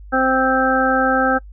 harmonic tone, 261.6 Hz, C4, in tune, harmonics 1 / 2 / 3 / 5 / 6, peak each -20 / -20 / -20 / -20 / -20 dBFS, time 0.12-1.39 s, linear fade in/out 20 ms, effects noise-tail reverb RT60 0.1 s tail -23 dB re dry + added 50 Hz sine -35 dBFS peak until 1.52 s

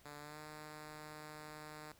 5% pulse tone with pitch glide, 146.83 to 152.36 Hz, D3 to D#3, 0 to -36 cents, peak -38 dBFS, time 0.05-1.92 s, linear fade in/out 2 ms, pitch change +64 cents, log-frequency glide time 0.19-0.38 s, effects pink hiss -66 dBFS RMS until 1.99 s

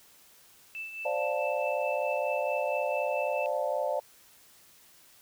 sine tone with tremolo, 2644 Hz, E7, 5 cents sharp, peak -34 dBFS, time 0.75-3.46 s, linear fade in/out 0 ms, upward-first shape triangle, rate 4.6 Hz, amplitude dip 60%
sine chord, D minor seventh, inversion third, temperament equal, 523.3 / 587.3 / 698.5 / 880 Hz, C5 / D5 / F5 / A5, 0 / 0 / 0 / 0 cents, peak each -33 / -30 / -35 / -36 dBFS, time 1.05-4 s, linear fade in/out 5 ms
effects white hiss -58 dBFS RMS until 5.21 s

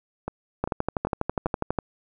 two click trains, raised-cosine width 1 ms, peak -15 / -10 dBFS, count 4 / 15, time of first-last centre 0.28-1.466 / 0.64-1.788 s, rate 2.53 / 12.2 Hz, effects none

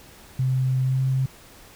sine tone with pitch glide, 130 to 132.04 Hz, C3 to C3, -11 to +16 cents, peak -19 dBFS, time 0.39-1.26 s, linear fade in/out 5 ms, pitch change +27 cents, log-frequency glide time 0.83-1.01 s, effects pink hiss -48 dBFS RMS until 1.75 s

